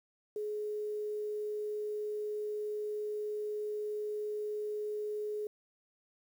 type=tone with quantisation; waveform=sine; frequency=421.6 Hz; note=G#4; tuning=26 cents sharp; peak=-34 dBFS; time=0.36-5.47 s; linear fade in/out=2 ms; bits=10; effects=none